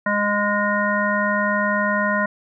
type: harmonic tone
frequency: 206 Hz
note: G#3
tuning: 14 cents flat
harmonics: 1 / 3 / 5 / 7 / 9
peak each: -24 / -24 / -24 / -24 / -24 dBFS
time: 0.06-2.26 s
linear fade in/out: 5 ms
effects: none